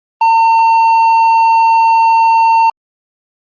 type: tone with tanh clipping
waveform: sine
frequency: 907 Hz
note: A#5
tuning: 48 cents flat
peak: -7 dBFS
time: 0.21-2.7 s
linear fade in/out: 5 ms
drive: 6 dB
effects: Opus 32 kbps